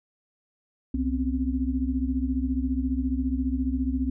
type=tone cluster; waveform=sine; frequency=64.9 / 252.4 / 267 Hz; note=C2 / B3 / C4; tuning=-13 / +38 / +35 cents; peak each=-28 dBFS; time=0.94-4.1 s; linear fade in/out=5 ms; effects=none